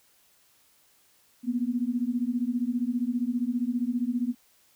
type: beating tone pair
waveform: sine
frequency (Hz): 235.8 / 250.8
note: A#3 / B3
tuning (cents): +20 / +27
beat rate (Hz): 15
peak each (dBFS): -28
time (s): 1.43-4.35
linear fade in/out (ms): 50
effects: white hiss -63 dBFS RMS until 4.75 s